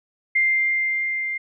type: tone with level ramp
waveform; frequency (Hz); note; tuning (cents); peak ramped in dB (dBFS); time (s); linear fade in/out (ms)
sine; 2099; C7; +5; -15 to -24; 0.35-1.38; 10
effects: none